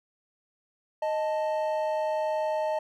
triangle tone pair together, 621.3 / 880 Hz, D#5 / A5, -3 / 0 cents, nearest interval tritone, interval 603 cents, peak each -25 / -29 dBFS, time 1.02-2.79 s, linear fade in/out 5 ms, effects none

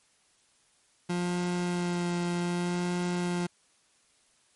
30% pulse tone with vibrato, 175.8 Hz, F3, 12 cents sharp, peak -25 dBFS, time 1.09-3.47 s, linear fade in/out 10 ms, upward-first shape sine, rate 0.65 Hz, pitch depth 14 cents each way, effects white hiss -66 dBFS RMS until 4.55 s + MP3 48 kbps

